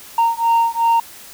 sine beating tone pair, 922 / 924.7 Hz, A#5 / A#5, -19 / -14 cents, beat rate 2.7 Hz, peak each -14 dBFS, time 0.18-1 s, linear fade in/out 5 ms, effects tanh soft clip ceiling -10 dBFS + white hiss -39 dBFS RMS until 1.33 s

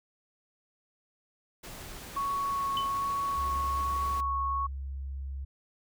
pink noise, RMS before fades -44 dBFS, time 1.63-4.21 s, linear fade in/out 10 ms
sine tone with vibrato, 1108.7 Hz, C#6, in tune, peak -28 dBFS, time 2.16-4.67 s, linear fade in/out 10 ms, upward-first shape sine, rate 1.2 Hz, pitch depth 10 cents each way
sine tone with exponential decay, 3026 Hz, F#7, 38 cents sharp, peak -28 dBFS, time 2.77-2.94 s, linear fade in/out 1 ms, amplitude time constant 35 ms
sine tone, 67.9 Hz, C#2, 35 cents flat, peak -34 dBFS, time 3.37-5.45 s, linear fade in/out 10 ms
effects none

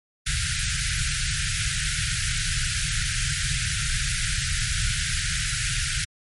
pink band-stop noise, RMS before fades -25 dBFS, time 0.26-6.05 s, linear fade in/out 10 ms, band 160 to 1400 Hz, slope 96 dB/octave, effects MP3 48 kbps

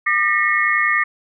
sine tone cluster, 1204 / 1817 / 1927 / 2166 Hz, D6 / A#6 / B6 / C#7, +43 / -45 / -43 / -41 cents, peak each -20 dBFS, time 0.06-1.04 s, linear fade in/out 10 ms, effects none

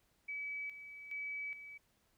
sine tone with tremolo, 2288 Hz, D7, 46 cents flat, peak -39 dBFS, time 0.28-1.78 s, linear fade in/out 10 ms, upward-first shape square, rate 1.2 Hz, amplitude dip 65%, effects pink hiss -75 dBFS RMS until 2.17 s

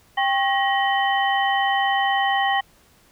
sine tone cluster, 791 / 1092 / 1893 / 3044 Hz, G5 / C#6 / A#6 / F#7, +15 / -26 / +26 / +48 cents, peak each -20 / -28 / -23 / -28 dBFS, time 0.17-2.61 s, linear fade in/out 10 ms, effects pink hiss -56 dBFS RMS until 3.11 s

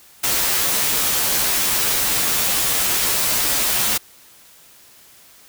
white noise with comb filter, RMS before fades -19 dBFS, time 0.23-3.98 s, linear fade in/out 10 ms, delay 12 ms, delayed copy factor -1, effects white hiss -48 dBFS RMS until 5.48 s

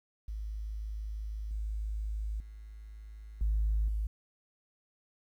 sine tone with level steps, 53 Hz, G#1, 36 cents sharp, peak -35 / -32 / -44 / -25 / -29 dBFS, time 0.28-4.07 s, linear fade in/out 5 ms, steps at 1.51 / 2.4 / 3.41 / 3.88 s, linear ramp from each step 2 ms, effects tanh soft clip ceiling -22 dBFS + 11-bit

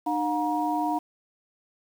sine tone cluster, 303.5 / 718 / 948 Hz, D#4 / F5 / A#5, -43 / +48 / +29 cents, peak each -28 dBFS, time 0.06-0.99 s, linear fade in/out 10 ms, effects 8-bit

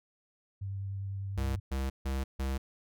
sine tone with vibrato, 98 Hz, G2, in tune, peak -34 dBFS, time 0.61-1.6 s, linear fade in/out 10 ms, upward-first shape sine, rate 10 Hz, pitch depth 13 cents each way
square tone bursts, 66.8 Hz, C2, 36 cents sharp, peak -31 dBFS, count 4, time 1.37-2.58 s, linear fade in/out 10 ms, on 190 ms, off 150 ms
effects none

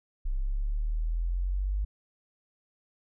sine exponential sweep, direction up, 31.92 to 51 Hz, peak -26 dBFS, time 0.25-1.85 s, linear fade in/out 10 ms, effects none

